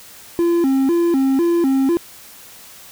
triangle tone with vibrato, 302.8 Hz, D#4, 47 cents flat, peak -11 dBFS, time 0.39-1.97 s, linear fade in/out 0 ms, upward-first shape square, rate 2 Hz, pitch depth 210 cents each way, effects white hiss -41 dBFS RMS until 2.91 s

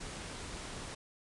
pink low-pass noise, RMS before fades -44 dBFS, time 0-0.95 s, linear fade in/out 10 ms, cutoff 10000 Hz, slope 96 dB/octave, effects none

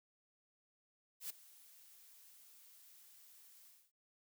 blue noise with ADSR envelope, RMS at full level -42 dBFS, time 1.2-3.92 s, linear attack 99 ms, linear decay 8 ms, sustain -20 dB, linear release 250 ms, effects none

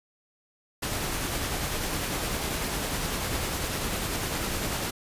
pink noise with tremolo, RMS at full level -29 dBFS, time 0.82-4.91 s, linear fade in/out 10 ms, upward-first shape sine, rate 10 Hz, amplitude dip 25%, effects resampled to 32000 Hz

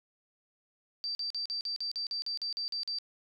sine tone bursts, 4665 Hz, D8, 12 cents flat, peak -32 dBFS, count 13, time 1.04-2.986 s, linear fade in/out 0 ms, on 110 ms, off 43 ms, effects none

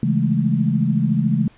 sine chord, A major seventh, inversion first, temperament just, 137.5 / 165 / 206.2 / 220 Hz, C#3 / E3 / G#3 / A3, -14 / +2 / -12 / 0 cents, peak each -21 dBFS, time 0.03-1.48 s, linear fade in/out 2 ms, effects pink hiss -52 dBFS RMS until 1.57 s + resampled to 8000 Hz

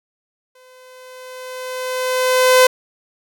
sawtooth tone with exponential growth, 510 Hz, C5, 44 cents flat, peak -3 dBFS, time 0.55-2.67 s, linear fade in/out 5 ms, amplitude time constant 460 ms, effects none

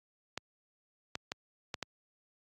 clicks, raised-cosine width 0.2 ms, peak -18 dBFS, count 5, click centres 0.376 / 1.154 / 1.319 / 1.742 / 1.827 s, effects high-pass 80 Hz 12 dB/octave + AAC 48 kbps

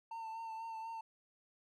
triangle tone with vibrato, 900 Hz, A5, 39 cents sharp, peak -40 dBFS, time 0.11-1.01 s, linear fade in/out 5 ms, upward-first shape sine, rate 4.1 Hz, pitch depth 27 cents each way, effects none

